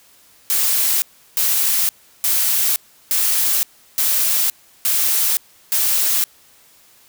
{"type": "noise bursts", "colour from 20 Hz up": "blue", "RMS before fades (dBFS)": -17, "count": 7, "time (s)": [0.5, 6.24], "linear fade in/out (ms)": 0, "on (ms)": 520, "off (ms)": 350, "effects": ["white hiss -51 dBFS RMS until 7.08 s"]}